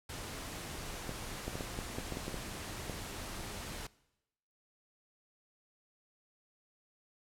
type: noise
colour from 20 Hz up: pink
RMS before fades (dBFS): -43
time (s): 0.09-3.87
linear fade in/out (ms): 5
type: clicks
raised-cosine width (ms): 2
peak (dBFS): -25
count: 11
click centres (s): 1.093 / 1.48 / 1.555 / 1.608 / 1.789 / 1.985 / 2.123 / 2.171 / 2.281 / 2.343 / 2.897
effects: noise-tail reverb RT60 0.9 s tail -21 dB re dry + low-pass 12000 Hz 12 dB/octave